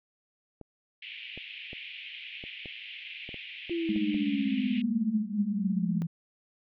clicks, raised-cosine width 2 ms, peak -30 dBFS, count 10, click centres 0.613 / 1.376 / 1.731 / 2.439 / 2.658 / 3.291 / 3.343 / 3.696 / 3.961 / 4.145 s
white band-pass noise, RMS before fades -43 dBFS, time 1.02-4.82 s, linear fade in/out 5 ms, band 2200 to 3100 Hz, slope 48 dB/octave
sine exponential sweep, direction down, 344.2 to 164.7 Hz, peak -28 dBFS, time 3.7-6.07 s, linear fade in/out 10 ms
sine tone with tremolo, 210.2 Hz, G#3, 21 cents sharp, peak -25 dBFS, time 3.89-6.02 s, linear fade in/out 0 ms, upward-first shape sine, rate 16 Hz, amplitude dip 85%
effects none

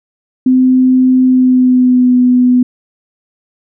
sine tone with pitch glide, 256.7 to 249.2 Hz, C4 to B3, -33 to +16 cents, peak -5 dBFS, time 0.46-2.63 s, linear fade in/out 5 ms, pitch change -51 cents, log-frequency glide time 1.24-2.16 s, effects none

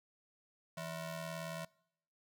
sawtooth ring-modulated tone, 409.2 Hz, G#4, 26 cents flat, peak -34 dBFS, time 0.77-1.65 s, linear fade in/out 5 ms, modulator 244 Hz, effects noise-tail reverb RT60 0.7 s tail -24 dB re dry

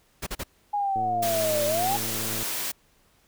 pink noise bursts, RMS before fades -31 dBFS, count 3, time 0.22-0.437 s, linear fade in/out 10 ms, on 47 ms, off 38 ms
sine linear two-way sweep, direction down then up, 830.6 to 580 to 830.6 Hz, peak -23 dBFS, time 0.73-1.97 s, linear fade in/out 10 ms, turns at 1.65 s
click train, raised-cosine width 2 ms, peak -25 dBFS, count 164, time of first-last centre 0.96-2.428 s, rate 111 Hz
white high-pass noise, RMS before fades -30 dBFS, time 1.22-2.72 s, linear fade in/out 10 ms, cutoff 140 Hz, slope 12 dB/octave
effects pink hiss -63 dBFS RMS until 3.27 s

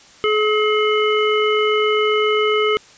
harmonic tone, 426.3 Hz, G#4, 45 cents sharp, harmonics 1 / 3 / 5 / 7, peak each -16 / -21 / -23 / -24 dBFS, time 0.24-2.77 s, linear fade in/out 0 ms, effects white hiss -46 dBFS RMS until 2.97 s + resampled to 16000 Hz

